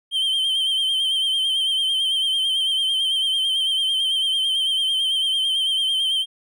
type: tone with vibrato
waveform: triangle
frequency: 3136 Hz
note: G7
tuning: in tune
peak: -17 dBFS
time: 0.11-6.26 s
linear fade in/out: 50 ms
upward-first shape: sine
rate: 9 Hz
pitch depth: 47 cents each way
effects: none